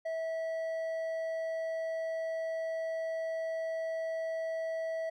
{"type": "tone with hard clipping", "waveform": "sine", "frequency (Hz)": 650, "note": "E5", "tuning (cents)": -24, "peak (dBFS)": -34, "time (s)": [0.05, 5.1], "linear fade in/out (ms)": 10, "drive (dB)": 5, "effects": []}